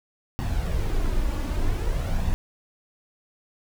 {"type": "noise with flanger", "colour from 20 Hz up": "brown", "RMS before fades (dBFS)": -24, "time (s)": [0.39, 2.34], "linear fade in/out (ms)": 0, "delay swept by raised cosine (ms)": [1.1, 3.5], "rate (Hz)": 0.52, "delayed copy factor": 0.5, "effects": []}